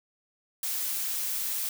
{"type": "noise", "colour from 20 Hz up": "blue", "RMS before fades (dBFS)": -31, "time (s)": [0.63, 1.69], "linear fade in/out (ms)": 2, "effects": []}